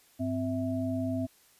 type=tone cluster; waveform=sine; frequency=101.6 / 258.2 / 653 Hz; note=G#2 / C4 / E5; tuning=-38 / -23 / -17 cents; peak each=-35 / -30 / -36 dBFS; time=0.19-1.27 s; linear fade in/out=20 ms; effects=white hiss -62 dBFS RMS until 1.59 s + resampled to 32000 Hz